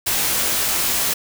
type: noise with comb filter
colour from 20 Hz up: white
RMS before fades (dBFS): -20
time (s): 0.06-1.14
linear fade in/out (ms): 10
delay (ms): 19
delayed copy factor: -0.6
effects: none

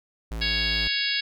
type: tone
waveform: square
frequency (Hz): 55.4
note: A1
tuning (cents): +13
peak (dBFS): -30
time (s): 0.31-0.88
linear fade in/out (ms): 5
type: harmonic tone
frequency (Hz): 556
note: C#5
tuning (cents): +5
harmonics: 3 / 4 / 5 / 6 / 7 / 8 / 9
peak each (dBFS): -31 / -31 / -31 / -31 / -31 / -31 / -31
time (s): 0.41-1.21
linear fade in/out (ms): 10
effects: none

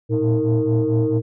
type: tone cluster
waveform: sine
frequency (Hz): 113.4 / 117.9 / 315.4 / 459.6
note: A#2 / A#2 / D#4 / A#4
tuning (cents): -47 / +20 / +24 / -25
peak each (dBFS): -20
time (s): 0.09-1.22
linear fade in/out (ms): 50
effects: tanh soft clip ceiling -10 dBFS

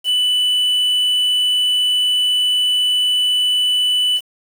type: tone with quantisation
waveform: triangle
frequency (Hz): 2982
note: F#7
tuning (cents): +13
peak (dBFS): -12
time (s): 0.04-4.21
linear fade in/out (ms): 50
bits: 6
effects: none

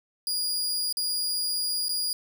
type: tone with dropouts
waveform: sawtooth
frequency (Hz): 4863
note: D#8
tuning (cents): -40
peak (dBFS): -23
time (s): 0.27-2.13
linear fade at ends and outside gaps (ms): 1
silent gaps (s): 0.926-0.97 / 1.884-1.892
effects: none

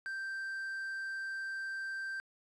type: tone with quantisation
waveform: triangle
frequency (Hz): 1568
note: G6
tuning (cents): 0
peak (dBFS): -35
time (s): 0.06-2.2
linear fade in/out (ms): 0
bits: 10
effects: resampled to 24000 Hz

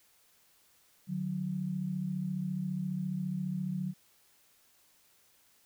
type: tone pair together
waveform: sine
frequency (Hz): 150 / 184.61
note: D3 / F#3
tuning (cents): +37 / -4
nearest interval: major third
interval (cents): 359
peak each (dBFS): -37 / -33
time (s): 1.07-3.94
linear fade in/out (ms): 50
effects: white hiss -66 dBFS RMS until 5.65 s

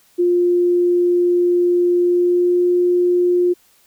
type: tone with pitch glide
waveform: sine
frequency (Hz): 352.3 to 355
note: F4 to F4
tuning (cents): +15 to +28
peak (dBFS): -12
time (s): 0.18-3.54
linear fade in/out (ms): 20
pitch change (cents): +13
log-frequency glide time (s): 2.01-2.65
effects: white hiss -55 dBFS RMS until 3.86 s

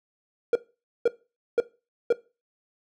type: tone bursts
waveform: triangle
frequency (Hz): 471.7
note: A#4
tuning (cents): +20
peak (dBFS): -14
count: 4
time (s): 0.53-2.126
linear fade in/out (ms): 2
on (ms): 24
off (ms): 500
effects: noise-tail reverb RT60 0.3 s tail -19 dB re dry

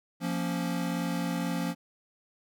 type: chord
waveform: square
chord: Bb minor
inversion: second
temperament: equal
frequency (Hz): 174.61 / 233.1 / 277.2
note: F3 / Bb3 / Db4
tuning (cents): 0 / 0 / 0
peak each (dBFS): -32 / -36 / -35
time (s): 0.2-1.75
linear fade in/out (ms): 50
effects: none

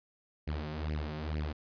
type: tone with flanger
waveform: sawtooth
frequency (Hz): 76.2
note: D#2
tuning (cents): -36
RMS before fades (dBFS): -36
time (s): 0.47-1.53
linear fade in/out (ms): 10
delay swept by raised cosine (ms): 0.4 to 5.7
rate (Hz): 2.2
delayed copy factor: +0.85
effects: resampled to 11025 Hz

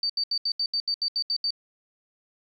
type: tone bursts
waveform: sine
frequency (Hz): 4600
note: D8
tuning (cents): -37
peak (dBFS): -23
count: 11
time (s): 0.03-1.506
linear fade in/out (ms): 2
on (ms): 66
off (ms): 75
effects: 10-bit

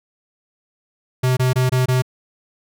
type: tone bursts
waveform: square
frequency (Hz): 127.9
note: C3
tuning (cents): -39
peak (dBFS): -15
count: 5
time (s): 1.23-2.022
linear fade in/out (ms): 10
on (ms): 140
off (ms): 23
effects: none

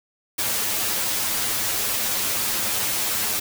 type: noise with comb filter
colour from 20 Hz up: white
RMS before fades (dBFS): -24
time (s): 0.38-3.4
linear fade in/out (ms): 10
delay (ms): 9.4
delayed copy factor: +1
effects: none

